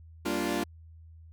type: chord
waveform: sawtooth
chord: G minor seventh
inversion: none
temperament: equal with one note detuned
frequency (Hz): 196 / 233.1 / 291.3 / 349.2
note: G3 / Bb3 / D4 / F4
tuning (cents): 0 / 0 / -14 / 0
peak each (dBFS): -32 / -31 / -29 / -28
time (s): 0.25-0.64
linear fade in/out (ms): 10
effects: added 81 Hz sine -48 dBFS peak until 1.32 s